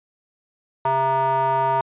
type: tone with band-pass filter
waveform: square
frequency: 133.5 Hz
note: C3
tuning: 35 cents sharp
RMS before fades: -20 dBFS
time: 0.85-1.81 s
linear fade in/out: 2 ms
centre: 880 Hz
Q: 6
effects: resampled to 8000 Hz